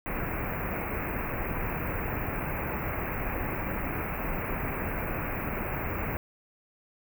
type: band-stop noise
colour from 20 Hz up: pink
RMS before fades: -32 dBFS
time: 0.06-6.17 s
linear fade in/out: 0 ms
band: 2600 to 14000 Hz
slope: 96 dB/octave
effects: none